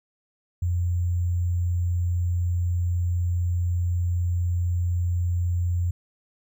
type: tone with sample-and-hold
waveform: sine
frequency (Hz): 87.6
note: F2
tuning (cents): +6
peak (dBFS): -21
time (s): 0.62-5.91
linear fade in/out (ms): 5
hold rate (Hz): 7350
effects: none